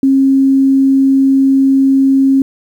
sine tone, 270 Hz, C#4, 45 cents flat, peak -6 dBFS, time 0.03-2.42 s, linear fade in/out 2 ms, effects 7-bit

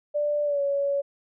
sine tone with pitch glide, 589 to 562.1 Hz, D5 to C#5, +5 to +24 cents, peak -22 dBFS, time 0.14-1.02 s, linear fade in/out 20 ms, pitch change -81 cents, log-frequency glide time 0.44-0.61 s, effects none

